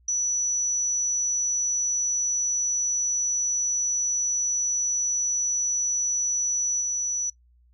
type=tone with level steps; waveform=sine; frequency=5920 Hz; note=F#8; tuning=in tune; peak=-22 / -24 dBFS; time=0.08-7.3 s; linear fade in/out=5 ms; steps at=6.8 s; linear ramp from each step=20 ms; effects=noise-tail reverb RT60 0.1 s tail -20 dB re dry + added 60 Hz sine -56 dBFS peak until 7.73 s